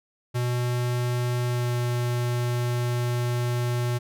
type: tone with pitch glide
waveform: square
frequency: 122.5 to 121.51 Hz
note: B2 to B2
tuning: -14 to -28 cents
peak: -24 dBFS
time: 0.34-3.99 s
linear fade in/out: 20 ms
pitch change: -14 cents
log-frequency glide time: 1.46-1.73 s
effects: none